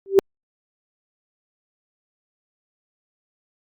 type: tone with exponential growth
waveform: sine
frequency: 390 Hz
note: G4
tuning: 9 cents flat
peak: -5 dBFS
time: 0.06-0.19 s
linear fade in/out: 0 ms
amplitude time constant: 28 ms
effects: Opus 48 kbps